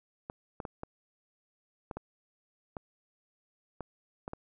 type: clicks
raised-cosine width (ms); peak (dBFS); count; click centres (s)
1; -24; 10; 0.299 / 0.602 / 0.652 / 0.834 / 1.912 / 1.97 / 2.768 / 3.807 / 4.279 / 4.334
effects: none